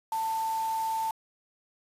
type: tone in noise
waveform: sine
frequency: 890 Hz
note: A5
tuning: 20 cents sharp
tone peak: -27 dBFS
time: 0.12-1.11 s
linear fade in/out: 2 ms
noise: white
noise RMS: -44 dBFS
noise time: 0.12-1.11 s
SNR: +14 dB
effects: resampled to 32000 Hz